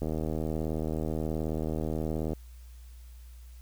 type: click train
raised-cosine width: 2 ms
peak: -19 dBFS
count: 183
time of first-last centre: 0.02-2.333 s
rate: 78.7 Hz
effects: added 60 Hz sine -45 dBFS peak until 3.61 s + white hiss -62 dBFS RMS until 3.61 s